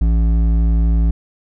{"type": "tone with hard clipping", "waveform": "sine", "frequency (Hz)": 56, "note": "A1", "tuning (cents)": 31, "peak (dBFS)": -13, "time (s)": [0.01, 1.11], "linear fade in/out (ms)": 5, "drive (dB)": 9, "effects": []}